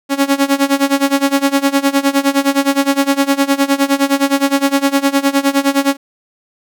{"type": "tone with tremolo", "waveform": "sawtooth", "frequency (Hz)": 277.2, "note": "C#4", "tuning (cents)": 0, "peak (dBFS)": -4, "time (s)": [0.09, 5.97], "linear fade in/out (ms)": 50, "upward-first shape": "sine", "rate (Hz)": 9.7, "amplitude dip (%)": 90, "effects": []}